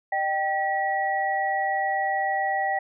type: tone cluster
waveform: sine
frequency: 609 / 780 / 1927 Hz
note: D#5 / G5 / B6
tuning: -37 / -9 / -43 cents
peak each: -32 / -24 / -28 dBFS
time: 0.12-2.79 s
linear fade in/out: 5 ms
effects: none